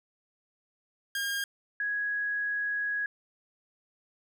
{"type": "tone pair in turn", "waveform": ["sawtooth", "sine"], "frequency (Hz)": [1617, 1664.4], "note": ["G#6", "G#6"], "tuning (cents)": [-47, 3], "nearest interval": "minor second", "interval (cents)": 50, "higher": "second", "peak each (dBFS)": [-26, -28], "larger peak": "first", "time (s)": [[1.15, 1.44], [1.8, 3.06]], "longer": "second", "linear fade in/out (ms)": 2, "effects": []}